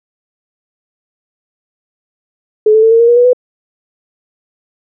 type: tone with pitch steps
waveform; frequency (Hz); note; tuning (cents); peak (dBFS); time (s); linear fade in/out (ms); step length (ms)
sine; 428.9 / 438.2 / 447.6 / 457.3 / 467.2 / 477.3 / 487.6 / 498.1; A4 / A4 / A4 / A#4 / A#4 / A#4 / B4 / B4; -44 / -7 / +30 / -33 / +4 / +41 / -22 / +15; -4; 2.66-3.332; 5; 84
effects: none